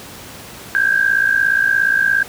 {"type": "tone pair together", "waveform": "sine", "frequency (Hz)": [1568, 1625.1], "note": ["G6", "G#6"], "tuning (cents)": [0, -38], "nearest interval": "minor second", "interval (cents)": 62, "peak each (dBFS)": -15, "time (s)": [0.75, 2.23], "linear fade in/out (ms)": 0, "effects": ["pink hiss -35 dBFS RMS until 2.28 s", "high-pass 80 Hz 12 dB/octave"]}